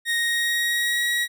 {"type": "tone with pitch glide", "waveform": "30% pulse", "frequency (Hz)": [1864.7, 1909.4], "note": ["A#6", "A#6"], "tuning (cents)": [0, 41], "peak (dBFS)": -18, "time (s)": [0.05, 1.28], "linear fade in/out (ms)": 50, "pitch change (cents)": 41, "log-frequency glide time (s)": [0.16, 1.07], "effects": []}